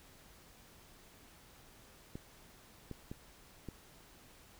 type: clicks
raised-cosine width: 3 ms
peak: -30 dBFS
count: 4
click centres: 2.155 / 2.913 / 3.115 / 3.687 s
effects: pink hiss -60 dBFS RMS until 4.59 s